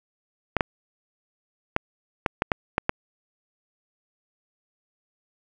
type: clicks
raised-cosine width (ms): 0.5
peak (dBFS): -5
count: 8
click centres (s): 0.567 / 0.608 / 1.764 / 2.262 / 2.421 / 2.518 / 2.781 / 2.894
effects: none